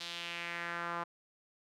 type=tone with band-pass filter sweep; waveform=sawtooth; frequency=171.3 Hz; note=F3; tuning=33 cents flat; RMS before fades=-40 dBFS; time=0-1.04 s; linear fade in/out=10 ms; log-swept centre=4000 to 1100 Hz; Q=2.4; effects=none